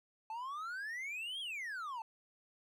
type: exponential two-way sweep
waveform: triangle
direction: up then down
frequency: 863 to 3342 to 863 Hz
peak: -38 dBFS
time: 0.3-2.02 s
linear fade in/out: 2 ms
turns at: 1.4 s
effects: none